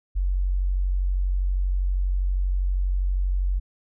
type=tone; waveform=sine; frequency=46.25 Hz; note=F#1; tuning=in tune; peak=-20 dBFS; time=0.15-3.6 s; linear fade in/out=20 ms; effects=none